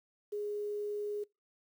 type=tone with quantisation; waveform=sine; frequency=414.9 Hz; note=G#4; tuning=2 cents flat; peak=-34 dBFS; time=0.32-1.24 s; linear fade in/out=10 ms; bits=10; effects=noise-tail reverb RT60 0.2 s tail -23 dB re dry